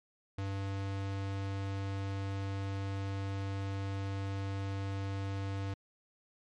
square tone, 98 Hz, G2, in tune, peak -35 dBFS, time 0.38-5.74 s, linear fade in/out 5 ms, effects low-pass 5000 Hz 12 dB/octave + MP3 64 kbps

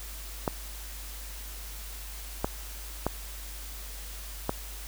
clicks, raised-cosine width 1 ms, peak -12 dBFS, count 4, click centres 0.478 / 2.445 / 3.066 / 4.494 s, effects added 50 Hz sine -40 dBFS peak until 4.87 s + white hiss -44 dBFS RMS until 4.87 s

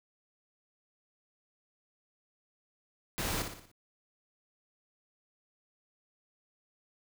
pink noise with echo, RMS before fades -34 dBFS, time 3.18-3.42 s, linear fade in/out 0 ms, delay 59 ms, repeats 5, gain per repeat -6 dB, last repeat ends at 3.715 s, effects none

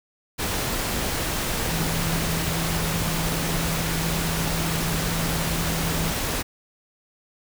sine tone in noise, 164.1 Hz, E3, 8 cents flat, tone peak -27 dBFS, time 1.71-6.12 s, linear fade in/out 20 ms, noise pink, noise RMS -26 dBFS, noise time 0.38-6.43 s, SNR -4 dB, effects none

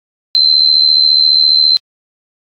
sine tone with amplitude modulation, 4094 Hz, C8, 38 cents flat, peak -3 dBFS, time 0.35-1.77 s, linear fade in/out 0 ms, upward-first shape sine, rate 74.6 Hz, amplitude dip 70%, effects AAC 64 kbps

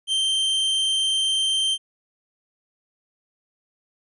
45% pulse tone, 3136 Hz, G7, in tune, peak -19 dBFS, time 0.07-1.78 s, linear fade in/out 50 ms, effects resampled to 24000 Hz

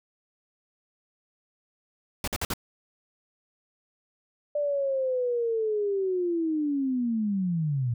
pink noise bursts, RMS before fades -29 dBFS, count 4, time 2.24-2.537 s, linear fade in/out 2 ms, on 36 ms, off 51 ms
sine linear sweep, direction down, 592 to 113.9 Hz, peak -24 dBFS, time 4.55-7.94 s, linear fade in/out 5 ms
effects none

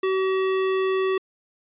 square tone, 380 Hz, F#4, 46 cents sharp, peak -21 dBFS, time 0.03-1.18 s, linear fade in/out 5 ms, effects resampled to 8000 Hz

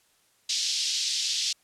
white band-pass noise, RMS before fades -28 dBFS, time 0.49-1.53 s, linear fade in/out 5 ms, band 3300 to 5800 Hz, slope 24 dB/octave, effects white hiss -65 dBFS RMS until 1.63 s + low-pass 11000 Hz 12 dB/octave

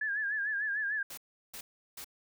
sine tone with vibrato, 1677 Hz, G#6, 16 cents sharp, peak -30 dBFS, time 0.01-1.03 s, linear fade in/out 5 ms, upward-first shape sine, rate 6.7 Hz, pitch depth 87 cents each way
white noise bursts, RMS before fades -44 dBFS, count 3, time 1.1-2.045 s, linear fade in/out 5 ms, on 75 ms, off 360 ms
effects none

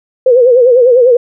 sine tone with vibrato, 493.9 Hz, B4, in tune, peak -3 dBFS, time 0.26-1.17 s, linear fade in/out 5 ms, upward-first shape sine, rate 10 Hz, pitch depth 100 cents each way, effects none

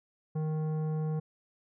triangle tone with tanh clipping, 155.56 Hz, D#3, in tune, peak -31 dBFS, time 0.35-1.2 s, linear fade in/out 10 ms, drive 16 dB, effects none

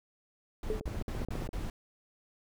brown noise bursts, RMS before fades -36 dBFS, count 5, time 0.63-1.7 s, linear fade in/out 2 ms, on 170 ms, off 55 ms
sine tone with exponential decay, 432.1 Hz, A4, 31 cents flat, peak -27 dBFS, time 0.7-0.88 s, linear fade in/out 0 ms, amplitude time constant 37 ms
click train, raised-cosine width 2 ms, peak -25 dBFS, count 11, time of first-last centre 0.81-1.49 s, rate 14.7 Hz
effects none

